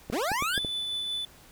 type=clicks; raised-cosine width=2 ms; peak=-20 dBFS; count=5; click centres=0.1 / 0.317 / 0.424 / 0.578 / 0.648 s
type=linear sweep; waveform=25% pulse; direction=up; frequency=185 to 1700 Hz; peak=-23 dBFS; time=0.12-0.59 s; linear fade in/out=10 ms
type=tone with tremolo; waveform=triangle; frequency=3491 Hz; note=A7; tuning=14 cents flat; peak=-27 dBFS; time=0.54-1.25 s; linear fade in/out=2 ms; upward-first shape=triangle; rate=5.4 Hz; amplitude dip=25%
effects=pink hiss -54 dBFS RMS until 1.51 s